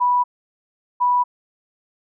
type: tone pair in turn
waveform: sine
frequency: 983 / 983 Hz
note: B5 / B5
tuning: -8 / -8 cents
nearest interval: unison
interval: 0 cents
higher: neither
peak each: -14 dBFS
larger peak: neither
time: 0-0.24 / 1-1.24 s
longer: neither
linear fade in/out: 20 ms
effects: none